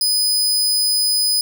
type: tone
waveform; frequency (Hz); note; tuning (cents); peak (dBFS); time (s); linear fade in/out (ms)
sawtooth; 5000; D#8; +8; -12; 0.01-1.41; 2
effects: none